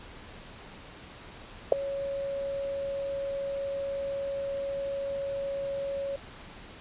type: tone with ADSR envelope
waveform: sine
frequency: 554.4 Hz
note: C#5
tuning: in tune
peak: -9 dBFS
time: 1.72-6.16 s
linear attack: 4 ms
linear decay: 3 ms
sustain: -21 dB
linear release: 4 ms
effects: pink hiss -47 dBFS RMS until 6.8 s + resampled to 8000 Hz